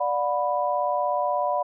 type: chord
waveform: sine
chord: B minor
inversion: first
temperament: equal with one note detuned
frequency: 587.3 / 723.9 / 987.8 Hz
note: D5 / F#5 / B5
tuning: 0 / -38 / 0 cents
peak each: -26 dBFS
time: 0-1.63 s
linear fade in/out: 10 ms
effects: none